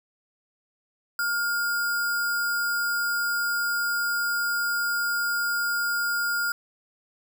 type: tone with sample-and-hold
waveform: sine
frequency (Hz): 1415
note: F6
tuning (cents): +22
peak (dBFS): -23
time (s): 1.19-6.52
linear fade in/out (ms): 2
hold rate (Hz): 6300
effects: none